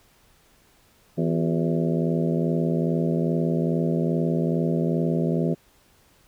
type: harmonic tone with a mistuned harmonic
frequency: 82.41 Hz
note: E2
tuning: in tune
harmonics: 2 / 3 / 4 / 5 / 6 / 7 / 8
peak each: -23 / -27 / -29 / -31 / -33 / -34 / -35 dBFS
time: 1.17-5.55 s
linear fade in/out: 20 ms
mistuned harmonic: 4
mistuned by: +120 cents
effects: pink hiss -59 dBFS RMS until 6.27 s